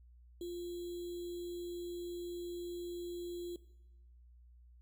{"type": "tone with sample-and-hold", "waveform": "sine", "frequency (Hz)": 349.2, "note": "F4", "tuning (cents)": 0, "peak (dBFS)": -39, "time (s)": [0.41, 3.56], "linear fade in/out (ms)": 2, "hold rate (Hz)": 3675, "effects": ["noise-tail reverb RT60 0.9 s tail -18 dB re dry", "added 60 Hz sine -57 dBFS peak until 4.81 s"]}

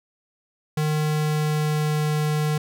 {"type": "tone with pitch glide", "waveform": "square", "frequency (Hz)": [152.8, 151.66], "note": ["D#3", "D#3"], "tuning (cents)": [-31, -44], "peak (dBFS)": -21, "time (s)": [0.77, 2.58], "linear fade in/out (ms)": 5, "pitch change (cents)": -13, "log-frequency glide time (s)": [0.97, 2.11], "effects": []}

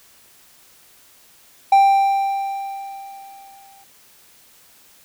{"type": "tone with exponential decay", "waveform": "triangle", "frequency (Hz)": 787, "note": "G5", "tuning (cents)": 7, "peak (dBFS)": -6, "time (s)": [1.72, 3.84], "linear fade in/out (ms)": 5, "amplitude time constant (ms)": 460, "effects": ["white hiss -51 dBFS RMS until 5.04 s"]}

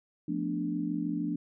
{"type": "chord", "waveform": "sine", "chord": "B half-diminished seventh", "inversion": "second", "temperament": "equal", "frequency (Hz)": [174.61, 220, 246.9, 293.7], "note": ["F3", "A3", "B3", "D4"], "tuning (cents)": [0, 0, 0, 0], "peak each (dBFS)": [-35, -37, -37, -32], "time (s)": [0.28, 1.36], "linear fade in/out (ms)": 5, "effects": []}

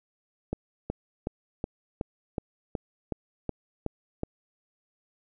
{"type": "click train", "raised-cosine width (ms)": 2, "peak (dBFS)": -16, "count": 11, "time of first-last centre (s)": [0.53, 4.234], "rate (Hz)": 2.7, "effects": []}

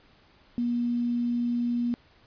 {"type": "tone with quantisation", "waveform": "sine", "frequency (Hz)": 239.6, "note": "A#3", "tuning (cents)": 48, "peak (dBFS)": -24, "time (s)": [0.58, 1.94], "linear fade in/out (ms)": 0, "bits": 8, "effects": ["pink hiss -59 dBFS RMS until 2.26 s", "resampled to 11025 Hz"]}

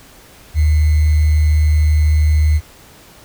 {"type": "tone with sample-and-hold", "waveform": "sine", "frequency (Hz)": 76.4, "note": "D#2", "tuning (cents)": -31, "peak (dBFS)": -9, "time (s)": [0.54, 2.61], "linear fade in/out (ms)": 50, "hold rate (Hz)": 2100, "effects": ["pink hiss -43 dBFS RMS until 3.24 s"]}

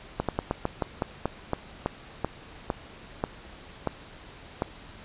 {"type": "slowing click train", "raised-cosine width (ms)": 1, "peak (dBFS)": -11, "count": 15, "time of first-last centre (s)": [0.2, 4.621], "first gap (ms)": 87, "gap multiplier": 1.18, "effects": ["pink hiss -47 dBFS RMS until 5.04 s", "resampled to 8000 Hz"]}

